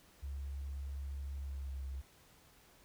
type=tone with pitch glide; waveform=sine; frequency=69.3 to 67.09 Hz; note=C#2 to C2; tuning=0 to +44 cents; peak=-39 dBFS; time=0.22-2.02 s; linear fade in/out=20 ms; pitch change=-56 cents; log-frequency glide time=1.42-1.84 s; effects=pink hiss -64 dBFS RMS until 2.84 s